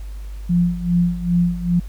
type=tone with tremolo; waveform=sine; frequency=174.61 Hz; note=F3; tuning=in tune; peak=-12 dBFS; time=0.49-1.8 s; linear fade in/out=10 ms; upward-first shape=sine; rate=2.5 Hz; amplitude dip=80%; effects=added 50 Hz sine -28 dBFS peak until 1.88 s + pink hiss -50 dBFS RMS until 1.88 s